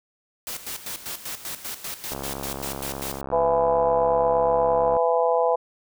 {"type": "noise with tremolo", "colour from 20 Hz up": "white", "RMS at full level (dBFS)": -32, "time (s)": [0.47, 3.21], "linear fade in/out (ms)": 0, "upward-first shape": "square", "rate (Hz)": 5.1, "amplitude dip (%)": 70}
{"type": "click train", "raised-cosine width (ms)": 1, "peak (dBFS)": -18, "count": 196, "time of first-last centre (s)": [2.12, 4.967], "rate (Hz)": 68.5}
{"type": "harmonic tone", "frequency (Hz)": 166.8, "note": "E3", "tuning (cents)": 21, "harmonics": [3, 4, 5, 6], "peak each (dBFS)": [-21, -23, -25, -27], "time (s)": [3.32, 5.56], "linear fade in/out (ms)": 10}
{"effects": []}